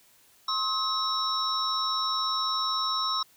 sine tone cluster, 1066 / 1280 / 3829 / 5440 Hz, C6 / D#6 / A#7 / F8, +32 / +49 / +46 / -46 cents, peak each -31 dBFS, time 0.48-3.23 s, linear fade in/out 5 ms, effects white hiss -60 dBFS RMS until 3.36 s

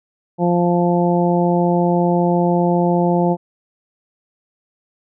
harmonic tone, 174.61 Hz, F3, in tune, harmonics 1 / 2 / 3 / 4 / 5, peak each -16 / -19 / -21 / -22 / -23 dBFS, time 0.38-3.37 s, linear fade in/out 50 ms, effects none

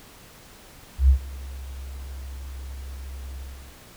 sine tone with ADSR envelope, 66.6 Hz, C2, 31 cents sharp, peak -10 dBFS, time 0.98-3.79 s, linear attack 110 ms, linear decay 93 ms, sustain -23 dB, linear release 380 ms, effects pink hiss -48 dBFS RMS until 3.96 s

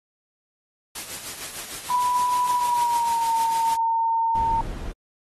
white noise with tremolo, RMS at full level -32 dBFS, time 0.95-3.76 s, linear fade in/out 5 ms, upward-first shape triangle, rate 6.6 Hz, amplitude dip 60%
sine tone with pitch glide, 987.8 to 911.1 Hz, B5 to A#5, 0 to -40 cents, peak -19 dBFS, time 1.9-4.61 s, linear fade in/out 2 ms, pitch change -140 cents, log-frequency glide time 2.49-3.33 s
brown noise, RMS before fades -31 dBFS, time 4.35-4.92 s, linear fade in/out 5 ms
effects AAC 32 kbps

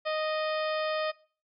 harmonic tone with a mistuned harmonic, 621 Hz, D#5, 3 cents flat, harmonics 1 / 2 / 3 / 4 / 5 / 6 / 7 / 8, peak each -29 / -35 / -39 / -41 / -43 / -45 / -46 / -47 dBFS, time 0.05-1.12 s, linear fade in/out 20 ms, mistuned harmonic 6, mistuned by -62 cents, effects noise-tail reverb RT60 0.4 s tail -20 dB re dry + AAC 64 kbps

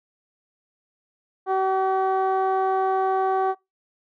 15% pulse tone with low-pass filter, 381 Hz, G4, 49 cents flat, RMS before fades -22 dBFS, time 1.46-3.55 s, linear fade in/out 50 ms, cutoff 870 Hz, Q 1.5, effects noise-tail reverb RT60 0.2 s tail -23 dB re dry

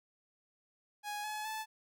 sawtooth tone with pitch steps, 830.6 / 851 / 871.9 Hz, G#5 / G#5 / A5, 0 / +42 / -16 cents, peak -34 dBFS, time 1.03-1.66 s, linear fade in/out 50 ms, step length 210 ms, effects none

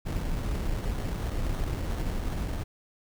brown noise with sample-and-hold, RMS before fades -30 dBFS, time 0.05-2.64 s, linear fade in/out 20 ms, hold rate 2450 Hz, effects none

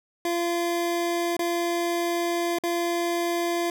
25% pulse tone with dropouts, 343.4 Hz, F4, 29 cents flat, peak -20 dBFS, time 0.25-3.7 s, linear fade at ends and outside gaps 2 ms, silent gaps 1.367-1.392 / 2.586-2.636 s, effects none

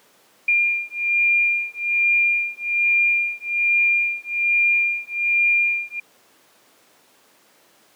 sine beating tone pair, 2401 / 2402.2 Hz, D7 / D7, +38 / +39 cents, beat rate 1.2 Hz, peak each -20 dBFS, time 0.48-6 s, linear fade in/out 5 ms, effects pink hiss -55 dBFS RMS until 7.95 s + high-pass 300 Hz 12 dB/octave

